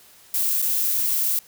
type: noise with dropouts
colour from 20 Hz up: violet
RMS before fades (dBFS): -22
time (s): 0.34-1.39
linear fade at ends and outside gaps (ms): 2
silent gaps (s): 0.618-0.623
effects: white hiss -51 dBFS RMS until 1.47 s